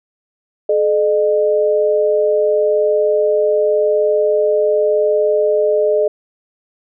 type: tone pair together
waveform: sine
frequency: 428.4 / 607.5 Hz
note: A4 / D#5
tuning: -46 / -42 cents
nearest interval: tritone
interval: 604 cents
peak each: -14 dBFS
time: 0.69-6.08 s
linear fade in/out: 5 ms
effects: none